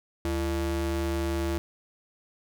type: ring-modulated tone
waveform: square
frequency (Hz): 131.2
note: C3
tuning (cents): +5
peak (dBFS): -24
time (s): 0.25-1.58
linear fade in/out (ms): 0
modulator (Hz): 207
effects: none